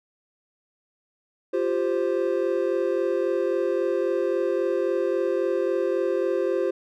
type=chord; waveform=triangle; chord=F suspended second; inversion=none; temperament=just; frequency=349.2 / 392.9 / 523.8 Hz; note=F4 / G4 / C5; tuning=0 / +4 / +2 cents; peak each=-24 dBFS; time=1.53-6.71 s; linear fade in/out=10 ms; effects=none